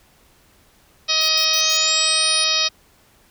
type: harmonic tone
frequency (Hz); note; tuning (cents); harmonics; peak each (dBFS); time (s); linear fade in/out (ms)
630; D#5; +21; 1 / 2 / 3 / 4 / 5 / 6 / 7 / 8 / 9; -32 / -29 / -32 / -25 / -26 / -22 / -24 / -22 / -25; 1.08-2.69; 20
type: linear sweep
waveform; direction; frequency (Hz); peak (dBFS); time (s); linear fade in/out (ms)
sine; up; 4186 to 9660; -23; 1.17-2.44; 2
type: noise bursts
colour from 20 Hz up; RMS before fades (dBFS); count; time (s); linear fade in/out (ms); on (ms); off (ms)
violet; -32; 4; 1.21-1.77; 2; 74; 88
effects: pink hiss -55 dBFS RMS until 3.3 s